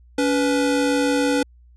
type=tone pair together; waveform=square; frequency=283.1 / 493.9 Hz; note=C#4 / B4; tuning=+37 / 0 cents; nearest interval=minor seventh; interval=963 cents; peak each=-20 / -22 dBFS; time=0.18-1.43 s; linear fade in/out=5 ms; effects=added 60 Hz sine -47 dBFS peak until 1.76 s + resampled to 24000 Hz